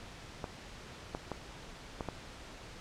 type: clicks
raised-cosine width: 1 ms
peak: -22 dBFS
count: 5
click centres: 0.442 / 1.149 / 1.317 / 2.008 / 2.087 s
effects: pink hiss -49 dBFS RMS until 2.8 s + low-pass 6000 Hz 12 dB/octave